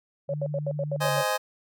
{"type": "tone with pitch glide", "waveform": "sine", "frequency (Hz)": [148.8, 142.33], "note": ["D3", "C#3"], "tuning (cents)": [23, 46], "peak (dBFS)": -29, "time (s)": [0.28, 1.24], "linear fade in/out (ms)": 50, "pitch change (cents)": -77, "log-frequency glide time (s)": [1.05, 1.11]}
{"type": "tone bursts", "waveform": "sine", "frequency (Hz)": 560, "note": "C#5", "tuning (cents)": 18, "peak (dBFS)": -26, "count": 8, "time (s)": [0.29, 1.213], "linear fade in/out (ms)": 2, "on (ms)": 48, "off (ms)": 77}
{"type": "chord", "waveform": "25% pulse", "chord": "Ab major", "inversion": "first", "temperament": "just", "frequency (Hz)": [519.1, 623, 830.6], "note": ["C5", "Eb5", "Ab5"], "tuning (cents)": [-14, 2, 0], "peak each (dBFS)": -25, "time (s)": [1, 1.38], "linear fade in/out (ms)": 20}
{"effects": []}